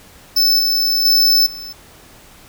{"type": "tone with level steps", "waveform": "square", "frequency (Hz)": 5270, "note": "E8", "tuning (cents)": -1, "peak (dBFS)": [-11, -14, -10, -29], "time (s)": [0.36, 1.73], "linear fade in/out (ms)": 10, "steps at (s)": [0.59, 1.05, 1.46], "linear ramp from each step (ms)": 5, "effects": ["pink hiss -44 dBFS RMS until 2.48 s"]}